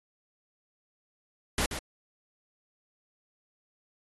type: noise with echo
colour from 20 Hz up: pink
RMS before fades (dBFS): -28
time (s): 1.58-1.66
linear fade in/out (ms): 2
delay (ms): 130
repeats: 1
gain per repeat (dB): -8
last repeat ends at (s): 1.79
effects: AAC 32 kbps